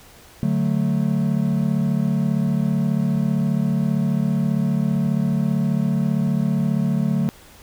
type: chord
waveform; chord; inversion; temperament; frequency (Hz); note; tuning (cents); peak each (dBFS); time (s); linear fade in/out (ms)
triangle; D major; none; equal; 146.83 / 185 / 220; D3 / F#3 / A3; 0 / 0 / 0; -20; 0.43-7.29; 0
effects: pink hiss -47 dBFS RMS until 7.62 s